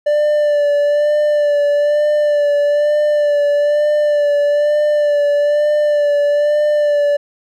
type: tone with vibrato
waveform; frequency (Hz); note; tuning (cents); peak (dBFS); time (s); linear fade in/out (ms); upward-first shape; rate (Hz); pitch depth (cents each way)
triangle; 588; D5; +2; -9; 0.06-7.17; 10; sine; 1.1; 27
effects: none